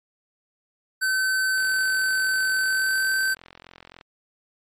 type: tone with pitch glide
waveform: square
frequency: 1532 to 1546.2 Hz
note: G6 to G6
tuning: -40 to -24 cents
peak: -21 dBFS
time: 1.01-3.35 s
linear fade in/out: 20 ms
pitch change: +16 cents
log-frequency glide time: 2.6-3.1 s
type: click train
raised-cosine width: 0.3 ms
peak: -27 dBFS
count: 107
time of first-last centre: 1.58-4.011 s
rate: 43.6 Hz
effects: MP3 64 kbps